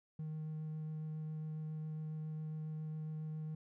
triangle tone with vibrato, 155.6 Hz, D#3, in tune, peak -37 dBFS, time 0.19-3.55 s, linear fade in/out 5 ms, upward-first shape sine, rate 7.3 Hz, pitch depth 8 cents each way, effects tanh soft clip ceiling -34 dBFS

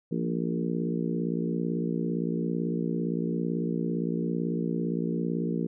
harmonic tone with a mistuned harmonic, 57.8 Hz, A#1, 14 cents flat, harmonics 3 / 4 / 5 / 6 / 7 / 8, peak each -30 / -32 / -34 / -36 / -37 / -38 dBFS, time 0.11-5.67 s, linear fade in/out 10 ms, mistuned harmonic 3, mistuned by -33 cents, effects none

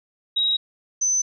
sine tone pair in turn, 3819 / 6099 Hz, A#7 / G8, +41 / -48 cents, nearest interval minor sixth, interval 811 cents, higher second, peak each -18 dBFS, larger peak neither, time 0.36-0.57 / 1.01-1.22 s, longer neither, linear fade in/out 10 ms, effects none

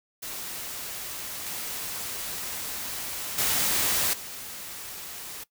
white noise with level steps, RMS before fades -36 / -34 / -25 / -39 dBFS, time 0.22-5.44 s, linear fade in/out 10 ms, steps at 1.46 / 3.38 / 4.13 s, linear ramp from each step 5 ms, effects noise-tail reverb RT60 0.1 s tail -18 dB re dry

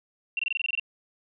sine tone bursts, 2736 Hz, F7, 36 cents flat, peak -24 dBFS, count 10, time 0.37-0.797 s, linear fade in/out 2 ms, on 22 ms, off 23 ms, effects none

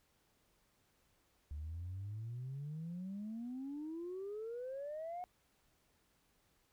sine exponential sweep, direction up, 71.6 to 733 Hz, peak -40 dBFS, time 1.51-5.24 s, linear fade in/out 0 ms, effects tanh soft clip ceiling -38 dBFS + pink hiss -75 dBFS RMS until 6.72 s

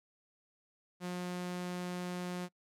sawtooth tone, 179 Hz, F3, 43 cents sharp, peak -33 dBFS, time 1-2.49 s, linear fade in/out 50 ms, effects noise-tail reverb RT60 0.1 s tail -26 dB re dry + low-pass 12000 Hz 12 dB/octave

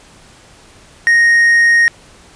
triangle tone, 1864.7 Hz, A#6, in tune, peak -5 dBFS, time 1.07-1.88 s, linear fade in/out 0 ms, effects pink hiss -43 dBFS RMS until 2.35 s + resampled to 22050 Hz

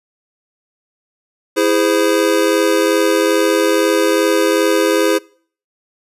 square chord, E augmented, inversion none, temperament just, 329.6 / 412 / 515 Hz, E4 / G#4 / B#4, 0 / -14 / -28 cents, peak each -17 dBFS, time 1.56-5.19 s, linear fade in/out 20 ms, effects noise-tail reverb RT60 0.5 s tail -24 dB re dry + resampled to 32000 Hz

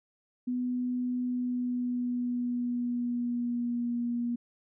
sine tone with pitch glide, 248.4 to 238.8 Hz, B3 to A#3, +10 to +42 cents, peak -28 dBFS, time 0.47-4.36 s, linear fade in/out 10 ms, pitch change -68 cents, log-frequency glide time 1.23-3.95 s, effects none

